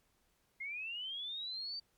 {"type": "linear sweep", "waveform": "sine", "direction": "up", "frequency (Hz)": [2100, 4645], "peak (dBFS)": -39, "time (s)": [0.6, 1.8], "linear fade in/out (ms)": 10, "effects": ["pink hiss -75 dBFS RMS until 1.97 s", "MP3 96 kbps"]}